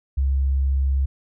sine tone, 67.7 Hz, C#2, 40 cents flat, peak -17 dBFS, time 0.17-1.06 s, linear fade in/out 10 ms, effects none

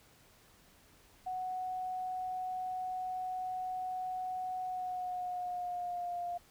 sine tone with pitch glide, 740 to 702.5 Hz, F#5 to F5, 0 to +10 cents, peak -35 dBFS, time 1.26-6.38 s, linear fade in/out 10 ms, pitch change -90 cents, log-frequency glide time 4.62-6.19 s, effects pink hiss -63 dBFS RMS until 6.5 s

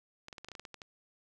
clicks, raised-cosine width 0.2 ms, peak -28 dBFS, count 11, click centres 0.284 / 0.328 / 0.382 / 0.446 / 0.486 / 0.517 / 0.552 / 0.596 / 0.652 / 0.743 / 0.818 s, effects none

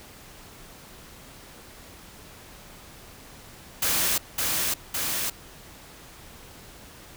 white noise with echo, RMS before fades -24 dBFS, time 3.82-4.18 s, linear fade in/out 5 ms, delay 560 ms, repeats 2, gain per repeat -2 dB, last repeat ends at 5.3 s, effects pink hiss -47 dBFS RMS until 7.16 s

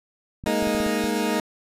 clicks, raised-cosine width 5 ms, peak -24 dBFS, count 8, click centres 0.439 / 0.474 / 0.626 / 0.672 / 0.749 / 0.803 / 0.865 / 1.041 s
20% pulse chord, Ab suspended second, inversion none, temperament equal, 207.7 / 233.1 / 311.1 Hz, Ab3 / Bb3 / Eb4, 0 / 0 / 0 cents, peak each -21 dBFS, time 0.46-1.4 s, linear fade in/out 2 ms
effects resampled to 32000 Hz

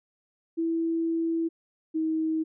sine tone pair in turn, 329.6 / 318 Hz, E4 / D#4, 0 / +38 cents, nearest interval minor second, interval 62 cents, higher first, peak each -24 dBFS, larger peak neither, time 0.57-1.49 / 1.94-2.44 s, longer first, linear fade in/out 20 ms, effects none

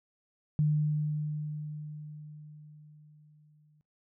sine tone with exponential decay, 150.9 Hz, D3, 47 cents sharp, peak -22 dBFS, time 0.59-3.81 s, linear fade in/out 0 ms, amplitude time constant 700 ms, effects noise-tail reverb RT60 0.2 s tail -23 dB re dry

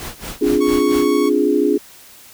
pink noise with tremolo, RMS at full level -28 dBFS, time 0-1.08 s, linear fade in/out 0 ms, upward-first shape sine, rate 4.4 Hz, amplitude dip 95%
sine chord, D half-diminished seventh, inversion third, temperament equal, 261.6 / 293.7 / 349.2 / 415.3 Hz, C4 / D4 / F4 / Ab4, 0 / 0 / 0 / 0 cents, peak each -21 / -17 / -19 / -17 dBFS, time 0.41-1.78 s, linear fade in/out 10 ms
sawtooth tone, 1108.7 Hz, C#6, in tune, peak -21 dBFS, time 0.6-1.3 s, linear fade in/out 20 ms
effects white hiss -43 dBFS RMS until 2.33 s

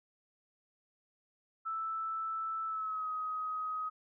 sine tone with pitch glide, 1318.5 to 1261.1 Hz, E6 to D#6, 0 to +23 cents, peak -34 dBFS, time 1.65-3.9 s, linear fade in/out 20 ms, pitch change -77 cents, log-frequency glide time 2.66-3.09 s, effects none

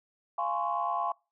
sine chord, Db major seventh, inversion first, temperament just, 693 / 831.5 / 1039.4 / 1108.7 Hz, F5 / Ab5 / C6 / Db6, -14 / +2 / -12 / 0 cents, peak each -33 dBFS, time 0.38-1.12 s, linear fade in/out 5 ms, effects noise-tail reverb RT60 0.3 s tail -25 dB re dry + tanh soft clip ceiling -17 dBFS

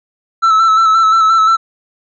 triangle tone with vibrato, 1318.5 Hz, E6, in tune, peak -5 dBFS, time 0.42-1.57 s, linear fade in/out 20 ms, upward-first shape square, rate 5.7 Hz, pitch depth 26 cents each way, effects resampled to 16000 Hz

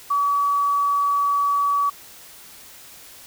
sine tone, 1140 Hz, C#6, 48 cents sharp, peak -17 dBFS, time 0.1-1.9 s, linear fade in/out 10 ms, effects white hiss -44 dBFS RMS until 3.26 s

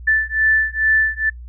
sine beating tone pair, 1757 / 1759.3 Hz, A6 / A6, -3 / -1 cents, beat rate 2.3 Hz, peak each -17 dBFS, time 0.07-1.3 s, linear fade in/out 10 ms, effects noise-tail reverb RT60 0.1 s tail -24 dB re dry + added 60 Hz sine -32 dBFS peak until 1.48 s

